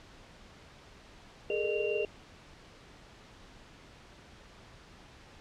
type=tone cluster; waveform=sine; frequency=413.9 / 439.9 / 459.4 / 607 / 2767 Hz; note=G#4 / A4 / A#4 / D#5 / F7; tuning=-6 / 0 / -25 / -43 / -17 cents; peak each=-32 / -39 / -35 / -36 / -37 dBFS; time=1.5-2.05 s; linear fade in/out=2 ms; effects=pink hiss -54 dBFS RMS until 5.4 s + low-pass 5000 Hz 12 dB/octave